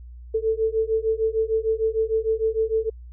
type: beating tone pair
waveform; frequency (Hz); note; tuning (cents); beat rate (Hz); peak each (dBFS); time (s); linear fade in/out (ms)
sine; 440 / 446.6; A4 / A4; 0 / +26; 6.6; -23; 0.34-2.9; 10
effects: added 60 Hz sine -38 dBFS peak until 3.12 s